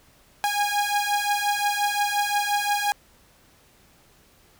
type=beating tone pair; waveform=sawtooth; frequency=818 / 823.7 Hz; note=G#5 / G#5; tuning=-26 / -14 cents; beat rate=5.7 Hz; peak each=-21 / -21 dBFS; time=0.44-2.92 s; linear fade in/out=0 ms; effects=pink hiss -57 dBFS RMS until 4.59 s